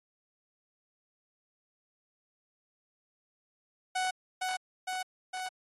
sawtooth tone with echo, 743 Hz, F#5, 7 cents sharp, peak -25 dBFS, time 3.95-4.11 s, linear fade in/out 10 ms, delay 460 ms, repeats 3, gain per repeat -2 dB, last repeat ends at 5.49 s, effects AAC 32 kbps

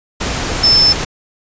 sine tone in noise, 5274 Hz, E8, in tune, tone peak -7 dBFS, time 0.63-0.93 s, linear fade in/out 10 ms, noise pink, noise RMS -19 dBFS, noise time 0.2-1.05 s, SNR +9 dB, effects resampled to 16000 Hz

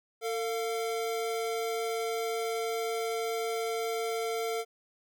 square tone pair together, 450.9 / 698.5 Hz, A4 / F5, +42 / 0 cents, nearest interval minor sixth, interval 758 cents, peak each -32 / -37 dBFS, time 0.21-4.65 s, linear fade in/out 50 ms, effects none

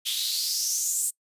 white noise with high-pass filter sweep, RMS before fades -27 dBFS, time 0.05-1.11 s, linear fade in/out 20 ms, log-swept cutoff 3300 to 8300 Hz, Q 5.1, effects noise-tail reverb RT60 0.1 s tail -24 dB re dry + resampled to 32000 Hz

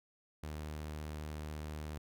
sawtooth tone, 76.2 Hz, D#2, 36 cents flat, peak -37 dBFS, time 0.43-1.98 s, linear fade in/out 5 ms, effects none

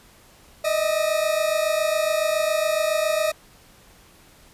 40% pulse tone pair together, 610.8 / 638 Hz, D#5 / D#5, -32 / +43 cents, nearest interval minor second, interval 75 cents, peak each -22 dBFS, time 0.64-3.32 s, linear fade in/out 10 ms, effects pink hiss -52 dBFS RMS until 4.53 s + resampled to 32000 Hz

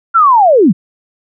sine linear sweep, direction down, 1396.9 to 146.83 Hz, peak -4 dBFS, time 0.14-0.73 s, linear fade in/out 20 ms, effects none

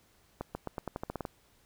accelerating click train, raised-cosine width 1 ms, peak -21 dBFS, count 11, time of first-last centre 0.41-1.252 s, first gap 140 ms, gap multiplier 0.88, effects pink hiss -66 dBFS RMS until 1.65 s

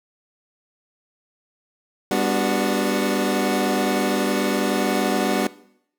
25% pulse chord, G major seventh, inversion none, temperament equal with one note detuned, 199.77 / 246.9 / 293.7 / 370 Hz, G3 / B3 / D4 / F#4, +33 / 0 / 0 / 0 cents, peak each -21 dBFS, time 2.11-5.47 s, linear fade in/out 2 ms, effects noise-tail reverb RT60 0.7 s tail -19 dB re dry

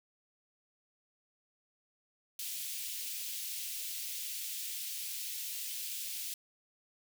white high-pass noise, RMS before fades -40 dBFS, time 2.39-6.34 s, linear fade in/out 2 ms, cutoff 2500 Hz, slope 24 dB/octave, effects none

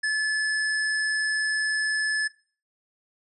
triangle tone with hard clipping, 1727 Hz, A6, 33 cents flat, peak -24 dBFS, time 0.03-2.28 s, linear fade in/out 10 ms, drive 18 dB, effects noise-tail reverb RT60 0.4 s tail -19 dB re dry + resampled to 24000 Hz

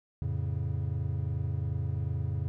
triangle chord, F augmented, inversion none, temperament equal, 87.31 / 110 / 138.59 Hz, F2 / A2 / C#3, 0 / 0 / 0 cents, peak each -31 / -32 / -32 dBFS, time 0.22-2.48 s, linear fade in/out 0 ms, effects none

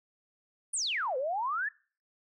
sine exponential two-way sweep, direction down then up, 10000 to 493.9 to 1819 Hz, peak -29 dBFS, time 0.73-1.69 s, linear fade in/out 10 ms, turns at 1.17 s, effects noise-tail reverb RT60 0.4 s tail -23 dB re dry

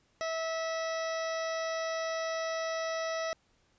harmonic tone, 650 Hz, E5, 24 cents flat, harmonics 1 / 2 / 3 / 4 / 5 / 6 / 7 / 8 / 9, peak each -33 / -39 / -40 / -49 / -51 / -48 / -55 / -46 / -49 dBFS, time 0.21-3.33 s, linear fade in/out 0 ms, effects pink hiss -70 dBFS RMS until 3.78 s + resampled to 16000 Hz

